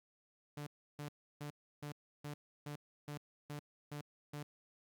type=tone bursts; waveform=sawtooth; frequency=146.83 Hz; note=D3; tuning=in tune; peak=-39 dBFS; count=10; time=0.57-4.43 s; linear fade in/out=5 ms; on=98 ms; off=320 ms; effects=13-bit